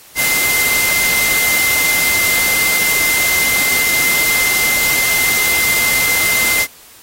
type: tone in noise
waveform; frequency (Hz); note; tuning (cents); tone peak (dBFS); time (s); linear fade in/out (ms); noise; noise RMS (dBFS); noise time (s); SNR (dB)
sine; 2079; C7; -12; -15; 0.15-6.67; 50; white; -17; 0.15-6.67; -1
effects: white hiss -42 dBFS RMS until 7.02 s + AAC 48 kbps